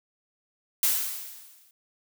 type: noise with exponential decay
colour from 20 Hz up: blue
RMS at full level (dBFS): -21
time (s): 0.83-1.71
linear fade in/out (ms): 2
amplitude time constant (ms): 190
effects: none